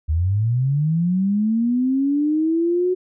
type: linear sweep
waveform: sine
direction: up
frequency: 73.7 to 370 Hz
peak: -16 dBFS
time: 0.08-2.95 s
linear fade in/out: 20 ms
effects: none